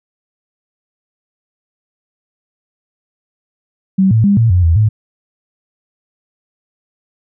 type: tone with pitch steps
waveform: sine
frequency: 191.1 / 111.6 / 201.2 / 114.5 / 89.9 / 82.7 / 107.8 Hz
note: G3 / A2 / G3 / A#2 / F#2 / E2 / A2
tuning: -44 / +25 / +45 / -31 / -49 / +6 / -35 cents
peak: -7 dBFS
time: 3.98-4.89 s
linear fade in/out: 10 ms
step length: 130 ms
effects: none